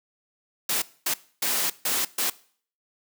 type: noise bursts at uneven times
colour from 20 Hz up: white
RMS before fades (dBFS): -25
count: 5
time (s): 0.69-0.82 / 1.06-1.14 / 1.42-1.7 / 1.85-2.05 / 2.18-2.3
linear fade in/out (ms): 5
effects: noise-tail reverb RT60 0.5 s tail -20 dB re dry + high-pass 200 Hz 12 dB/octave